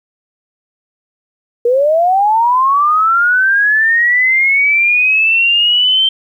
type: linear sweep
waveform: sine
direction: up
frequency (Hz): 464.6 to 3136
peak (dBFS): -8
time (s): 1.65-6.09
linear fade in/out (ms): 5
effects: 8-bit

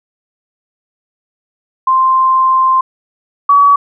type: tone pair in turn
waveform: sine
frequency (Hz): 1046.5 / 1135.7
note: C6 / C#6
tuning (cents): 0 / +42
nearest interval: minor second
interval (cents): 142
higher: second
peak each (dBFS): -7 / -4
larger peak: second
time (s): 1.87-2.81 / 3.49-3.76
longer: first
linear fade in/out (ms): 5
effects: none

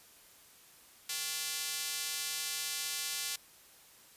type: tone with high-pass filter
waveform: square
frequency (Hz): 157.6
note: D#3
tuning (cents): +23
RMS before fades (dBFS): -37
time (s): 1.09-3.36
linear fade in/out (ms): 5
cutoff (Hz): 3800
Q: 0.68
effects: white hiss -59 dBFS RMS until 4.16 s + resampled to 32000 Hz

